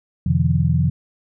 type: tone cluster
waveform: sine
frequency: 87.1 / 130.3 / 150.9 / 170.8 Hz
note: F2 / C3 / D3 / F3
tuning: -4 / -7 / +47 / -38 cents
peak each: -20 dBFS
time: 0.26-0.9 s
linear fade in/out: 5 ms
effects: none